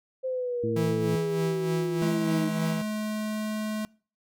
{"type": "exponential sweep", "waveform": "sine", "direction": "down", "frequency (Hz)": [523.3, 308.9], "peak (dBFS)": -27, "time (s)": [0.23, 2.5], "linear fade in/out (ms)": 20}
{"type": "harmonic tone", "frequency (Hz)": 111.5, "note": "A2", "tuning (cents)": 23, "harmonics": [1, 2, 3], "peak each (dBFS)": [-32, -32, -32], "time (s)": [0.63, 1.16], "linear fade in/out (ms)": 10}
{"type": "tone with tremolo", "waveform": "45% pulse", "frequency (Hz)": 163.3, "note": "E3", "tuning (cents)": -16, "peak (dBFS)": -26, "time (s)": [0.76, 2.82], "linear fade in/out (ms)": 5, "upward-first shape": "sine", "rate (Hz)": 3.3, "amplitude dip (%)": 50}
{"type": "tone with pitch glide", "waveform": "square", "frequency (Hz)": [212.7, 214.8], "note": ["G#3", "A3"], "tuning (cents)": [42, -41], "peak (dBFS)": -29, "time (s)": [2.02, 3.85], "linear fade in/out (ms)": 0, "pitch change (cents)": 17, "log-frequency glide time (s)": [2.34, 3.58]}
{"effects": ["noise-tail reverb RT60 0.4 s tail -25 dB re dry"]}